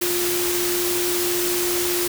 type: tone in noise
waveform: sine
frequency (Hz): 352.9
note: F4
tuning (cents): +18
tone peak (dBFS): -23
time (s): 0.01-2.08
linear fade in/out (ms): 10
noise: white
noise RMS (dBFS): -24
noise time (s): 0.01-2.08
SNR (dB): -2
effects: none